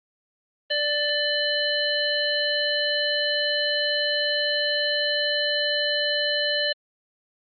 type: harmonic tone with a mistuned harmonic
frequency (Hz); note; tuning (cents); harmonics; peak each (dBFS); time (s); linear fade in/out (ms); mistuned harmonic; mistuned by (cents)
587.3; D5; 0; 1 / 3 / 5 / 7; -27 / -27 / -27 / -27; 0.7-6.73; 10; 5; +37
effects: Opus 32 kbps